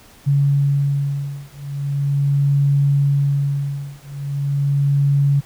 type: beating tone pair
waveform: sine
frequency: 140.7 / 141.1 Hz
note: C#3 / C#3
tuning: +26 / +31 cents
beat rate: 0.4 Hz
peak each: -18 dBFS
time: 0.26-5.41 s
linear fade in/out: 20 ms
effects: pink hiss -47 dBFS RMS until 5.45 s